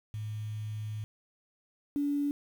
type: tone pair in turn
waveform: sine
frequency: 107.3 / 287.2 Hz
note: A2 / D4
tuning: -43 / -39 cents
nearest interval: octave + perfect fourth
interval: 1704 cents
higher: second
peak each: -34 / -27 dBFS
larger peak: second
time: 0.14-1.04 / 1.96-2.31 s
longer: first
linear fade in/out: 0 ms
effects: 9-bit